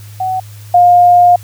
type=tone pair in turn; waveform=sine; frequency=749 / 708.6 Hz; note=F#5 / F5; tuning=+21 / +25 cents; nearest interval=minor second; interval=96 cents; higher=first; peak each=-13 / -3 dBFS; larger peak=second; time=0.2-0.4 / 0.74-1.36 s; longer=second; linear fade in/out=5 ms; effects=added 104 Hz sine -30 dBFS peak until 1.43 s + white hiss -41 dBFS RMS until 1.43 s